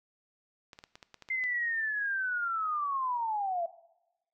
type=clicks; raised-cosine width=0.2 ms; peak=-30 dBFS; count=9; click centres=0.732 / 0.789 / 0.839 / 0.955 / 1.028 / 1.143 / 1.223 / 1.288 / 1.439 s
type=linear sweep; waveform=sine; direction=down; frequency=2093 to 661 Hz; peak=-29 dBFS; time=1.3-3.66 s; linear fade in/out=5 ms
effects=noise-tail reverb RT60 0.9 s tail -17 dB re dry